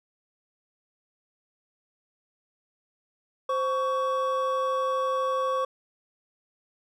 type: tone pair together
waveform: triangle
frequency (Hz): 521.9 / 1122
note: C5 / C#6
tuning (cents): -4 / +21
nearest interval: octave + minor second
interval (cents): 1325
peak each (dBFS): -25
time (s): 3.49-5.65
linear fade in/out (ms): 5
effects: none